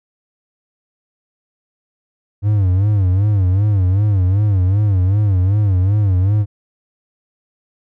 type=tone with vibrato; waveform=triangle; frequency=98 Hz; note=G2; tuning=in tune; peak=-9 dBFS; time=2.42-6.46 s; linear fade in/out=50 ms; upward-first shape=sine; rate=2.6 Hz; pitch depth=140 cents each way; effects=none